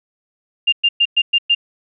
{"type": "tone bursts", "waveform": "sine", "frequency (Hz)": 2800, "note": "F7", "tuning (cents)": 4, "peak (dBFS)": -10, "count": 6, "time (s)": [0.67, 1.55], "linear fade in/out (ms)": 10, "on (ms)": 55, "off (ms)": 110, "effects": []}